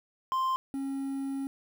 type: tone pair in turn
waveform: triangle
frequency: 1046.5 / 272.6 Hz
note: C6 / C#4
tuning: 0 / -29 cents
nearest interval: octave + major seventh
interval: 2329 cents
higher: first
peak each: -24 / -29 dBFS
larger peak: first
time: 0.32-0.56 / 0.74-1.47 s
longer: second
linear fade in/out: 0 ms
effects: 9-bit